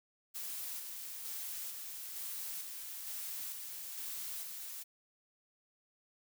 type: noise with tremolo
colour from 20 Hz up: blue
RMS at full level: -42 dBFS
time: 0.34-4.84 s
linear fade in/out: 20 ms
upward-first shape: square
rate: 1.1 Hz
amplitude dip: 30%
effects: none